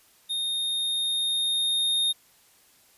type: tone with level ramp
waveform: square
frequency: 3688 Hz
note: A#7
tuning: 19 cents flat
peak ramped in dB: -27 to -22 dBFS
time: 0.29-2.13 s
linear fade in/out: 20 ms
effects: white hiss -59 dBFS RMS until 2.97 s + resampled to 32000 Hz

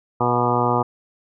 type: harmonic tone with a mistuned harmonic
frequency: 121.4 Hz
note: B2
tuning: 29 cents flat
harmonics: 1 / 2 / 3 / 4 / 5 / 6 / 7 / 8 / 9 / 10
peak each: -25 / -26 / -26 / -25 / -30 / -25 / -25 / -24 / -29 / -25 dBFS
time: 0.2-0.83 s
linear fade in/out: 10 ms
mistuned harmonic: 5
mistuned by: +40 cents
effects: none

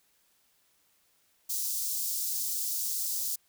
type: high-pass noise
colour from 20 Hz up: white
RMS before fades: -32 dBFS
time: 1.49-3.36 s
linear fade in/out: 10 ms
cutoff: 4900 Hz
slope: 24 dB/octave
effects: white hiss -69 dBFS RMS until 3.48 s

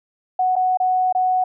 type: tone with dropouts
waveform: sine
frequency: 740 Hz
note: F#5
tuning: in tune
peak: -15 dBFS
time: 0.39-1.44 s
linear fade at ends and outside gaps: 5 ms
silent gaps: 0.556-0.563 / 0.773-0.8 / 1.126-1.149 s
effects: none

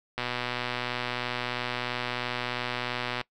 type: click train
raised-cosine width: 0.3 ms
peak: -14 dBFS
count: 374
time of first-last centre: 0.18-3.213 s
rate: 123 Hz
effects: noise-tail reverb RT60 0.1 s tail -21 dB re dry

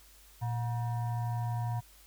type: tone with frequency modulation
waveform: sine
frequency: 116.54 Hz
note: A#2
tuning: in tune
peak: -30 dBFS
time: 0.41-1.81 s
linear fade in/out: 20 ms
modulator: 838 Hz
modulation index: 0.51
effects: added 50 Hz sine -59 dBFS peak until 2.06 s + white hiss -59 dBFS RMS until 2.06 s

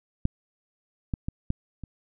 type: clicks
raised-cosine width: 5 ms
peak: -10 / -15 / -17 / -13 / -25 dBFS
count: 5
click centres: 0.254 / 1.138 / 1.285 / 1.504 / 1.837 s
effects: none

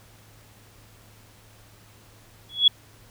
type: tone with exponential growth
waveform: sine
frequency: 3366 Hz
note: G#7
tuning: 23 cents sharp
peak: -9 dBFS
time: 2.49-2.68 s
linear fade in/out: 5 ms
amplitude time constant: 40 ms
effects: added 107 Hz sine -54 dBFS peak until 3.1 s + pink hiss -54 dBFS RMS until 3.1 s

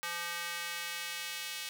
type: tone with high-pass filter sweep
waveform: square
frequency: 171.9 Hz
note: F3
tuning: 27 cents flat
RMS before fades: -39 dBFS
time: 0.03-1.69 s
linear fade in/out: 0 ms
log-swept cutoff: 1400 to 2800 Hz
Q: 1.1
effects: none

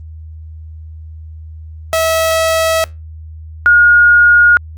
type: tone pair in turn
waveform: sawtooth / sine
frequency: 648 / 1433 Hz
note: E5 / F6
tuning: -30 / +44 cents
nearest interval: octave + major second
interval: 1374 cents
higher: second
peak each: -7 / -4 dBFS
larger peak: second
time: 1.93-2.84 / 3.66-4.57 s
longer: neither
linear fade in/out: 0 ms
effects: added 79 Hz sine -28 dBFS peak until 4.77 s + Opus 32 kbps

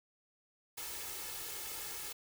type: noise with comb filter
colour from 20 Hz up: white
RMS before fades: -43 dBFS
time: 0.77-2.13 s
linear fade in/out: 10 ms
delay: 2.3 ms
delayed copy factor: +0.6
effects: none

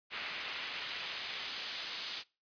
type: noise with band-pass filter sweep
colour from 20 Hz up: pink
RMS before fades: -41 dBFS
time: 0.1-2.24 s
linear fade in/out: 50 ms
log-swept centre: 2400 to 4100 Hz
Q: 1.3
effects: noise-tail reverb RT60 0.3 s tail -23 dB re dry + resampled to 11025 Hz

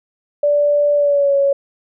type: tone with pitch glide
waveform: sine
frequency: 583 to 557.3 Hz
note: D5 to C#5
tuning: -13 to +9 cents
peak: -11 dBFS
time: 0.43-1.53 s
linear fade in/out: 5 ms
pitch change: -78 cents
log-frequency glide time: 0.95-1.35 s
effects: none

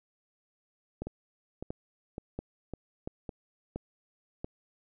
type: two click trains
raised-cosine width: 2 ms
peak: -22 / -24 dBFS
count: 6 / 5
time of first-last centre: 1.02-4.445 / 1.07-3.292 s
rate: 1.46 / 1.8 Hz
effects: none

